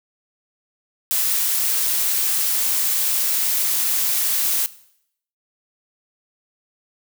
blue noise with amplitude modulation, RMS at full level -19 dBFS, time 1.11-4.66 s, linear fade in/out 0 ms, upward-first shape sine, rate 235 Hz, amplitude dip 25%, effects noise-tail reverb RT60 0.7 s tail -18 dB re dry

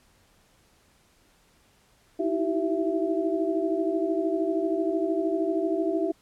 sine tone cluster, 317.3 / 330.3 / 383.2 / 665 Hz, D#4 / E4 / G4 / E5, +34 / +4 / -39 / +15 cents, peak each -29 / -29 / -28 / -30 dBFS, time 2.19-6.12 s, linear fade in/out 10 ms, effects pink hiss -62 dBFS RMS until 6.21 s + low-pass 12000 Hz 12 dB/octave

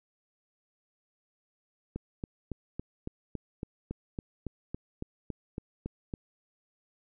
click train, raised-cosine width 3 ms, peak -22 dBFS, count 16, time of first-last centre 1.96-6.138 s, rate 3.59 Hz, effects none

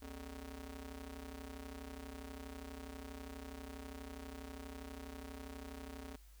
sawtooth ring-modulated tone, 169.7 Hz, F3, 49 cents flat, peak -40 dBFS, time 0.02-6.16 s, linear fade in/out 5 ms, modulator 101 Hz, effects added 50 Hz sine -57 dBFS peak until 6.4 s + white hiss -68 dBFS RMS until 6.4 s

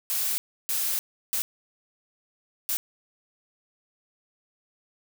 blue noise bursts at uneven times, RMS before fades -27 dBFS, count 4, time 0.1-0.38 / 0.69-0.99 / 1.33-1.42 / 2.69-2.77 s, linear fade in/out 0 ms, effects none

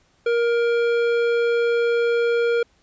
sine tone with hard clipping, 470 Hz, A#4, 14 cents sharp, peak -19 dBFS, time 0.26-2.63 s, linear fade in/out 5 ms, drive 12 dB, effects pink hiss -61 dBFS RMS until 2.82 s + resampled to 16000 Hz

